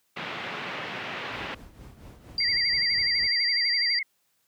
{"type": "band-pass noise", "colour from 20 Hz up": "white", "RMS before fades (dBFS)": -35, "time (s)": [0.16, 1.55], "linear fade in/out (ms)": 10, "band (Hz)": [110, 2900], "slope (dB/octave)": 24}
{"type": "noise with tremolo", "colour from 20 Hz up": "brown", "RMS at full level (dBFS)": -40, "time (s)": [1.32, 3.27], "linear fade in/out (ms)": 5, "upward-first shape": "triangle", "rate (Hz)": 4.3, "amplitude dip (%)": 70}
{"type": "tone", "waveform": "sine", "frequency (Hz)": 4728, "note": "D8", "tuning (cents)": 11, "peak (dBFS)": -23, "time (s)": [2.38, 3.99], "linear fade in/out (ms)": 2}
{"type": "tone with vibrato", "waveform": "sine", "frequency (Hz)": 2033, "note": "B6", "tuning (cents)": 50, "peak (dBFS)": -27, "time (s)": [2.4, 4.03], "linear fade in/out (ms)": 5, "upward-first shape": "sine", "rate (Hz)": 12, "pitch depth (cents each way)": 140}
{"effects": ["white hiss -71 dBFS RMS until 4.47 s", "high-pass 60 Hz 12 dB/octave"]}